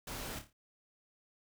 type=noise with echo; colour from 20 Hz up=pink; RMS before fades=-43 dBFS; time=0.07-0.39 s; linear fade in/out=5 ms; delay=28 ms; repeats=5; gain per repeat=-7 dB; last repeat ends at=0.53 s; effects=none